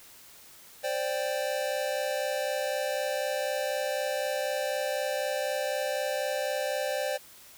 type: chord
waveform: square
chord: C suspended second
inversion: none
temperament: equal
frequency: 523.3 / 587.3 / 784 Hz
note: C5 / D5 / G5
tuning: 0 / 0 / 0 cents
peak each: -33 / -32 / -37 dBFS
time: 0.83-7.18 s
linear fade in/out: 20 ms
effects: white hiss -52 dBFS RMS until 7.57 s